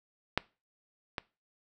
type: clicks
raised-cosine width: 0.3 ms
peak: -9 / -17 dBFS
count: 2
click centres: 0.376 / 1.182 s
effects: noise-tail reverb RT60 0.3 s tail -22 dB re dry